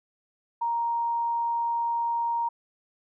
sine tone, 935 Hz, A#5, 5 cents sharp, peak -24 dBFS, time 0.61-2.49 s, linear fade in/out 10 ms, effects none

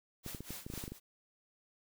white noise with tremolo, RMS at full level -45 dBFS, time 0.23-1 s, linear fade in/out 50 ms, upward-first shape sine, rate 4 Hz, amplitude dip 85%
clicks, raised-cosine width 3 ms, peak -30 dBFS, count 11, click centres 0.263 / 0.348 / 0.406 / 0.506 / 0.665 / 0.701 / 0.738 / 0.777 / 0.839 / 0.879 / 0.92 s
effects none

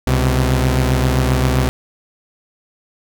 sawtooth tone pair together, 67.6 / 127.61 Hz, C#2 / C3, -43 / -43 cents, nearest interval major seventh, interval 1100 cents, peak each -12 dBFS, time 0.07-1.69 s, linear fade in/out 0 ms, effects none

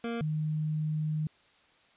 25% pulse / sine tone pair in turn, 233.1 / 154.21 Hz, A#3 / D#3, 0 / -15 cents, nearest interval perfect fifth, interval 715 cents, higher first, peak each -28 dBFS, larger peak neither, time 0.04-0.21 / 0.21-1.27 s, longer second, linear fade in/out 2 ms, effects white hiss -63 dBFS RMS until 1.96 s + resampled to 8000 Hz

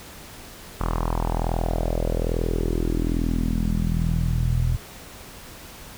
sawtooth tone with low-pass filter sweep, 41.2 Hz, E1, in tune, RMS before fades -23 dBFS, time 0.8-4.77 s, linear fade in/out 10 ms, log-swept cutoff 1200 to 110 Hz, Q 3.9, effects pink hiss -42 dBFS RMS until 5.97 s

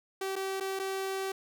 sawtooth tone with dropouts, 385.3 Hz, G4, 30 cents flat, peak -28 dBFS, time 0.21-1.32 s, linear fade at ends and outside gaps 5 ms, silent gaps 0.357-0.362 / 0.601-0.607 / 0.792-0.796 s, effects none

